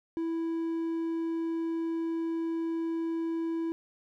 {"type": "tone", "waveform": "triangle", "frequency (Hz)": 329.6, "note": "E4", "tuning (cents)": 0, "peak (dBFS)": -27, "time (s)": [0.17, 3.72], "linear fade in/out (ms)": 0, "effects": []}